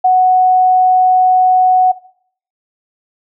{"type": "tone", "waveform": "sine", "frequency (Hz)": 740, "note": "F#5", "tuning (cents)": 0, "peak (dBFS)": -6, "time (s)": [0.04, 1.92], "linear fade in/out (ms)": 10, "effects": ["noise-tail reverb RT60 0.6 s tail -18 dB re dry"]}